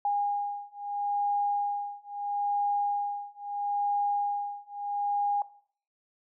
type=beating tone pair; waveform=sine; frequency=815 / 815.76 Hz; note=G#5 / G#5; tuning=-33 / -31 cents; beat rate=0.76 Hz; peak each=-30 / -30 dBFS; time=0.05-5.42 s; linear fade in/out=2 ms; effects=noise-tail reverb RT60 0.5 s tail -17 dB re dry